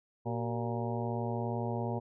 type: harmonic tone with a mistuned harmonic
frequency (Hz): 117.3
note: A#2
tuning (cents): +11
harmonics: 1 / 2 / 3 / 4 / 5 / 6 / 7 / 8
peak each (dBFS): -35 / -38 / -40 / -41 / -42 / -43 / -43 / -44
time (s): 0.25-2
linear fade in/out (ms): 20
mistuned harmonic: 3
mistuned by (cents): +120
effects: none